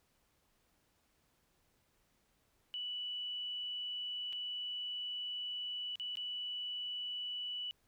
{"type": "tone with dropouts", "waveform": "sine", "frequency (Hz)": 2960, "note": "F#7", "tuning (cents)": 0, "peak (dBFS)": -38, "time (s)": [2.74, 7.71], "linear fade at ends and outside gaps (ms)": 0, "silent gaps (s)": [[4.326, 4.33], [5.956, 5.998], [6.155, 6.171]], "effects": ["pink hiss -75 dBFS RMS until 7.87 s"]}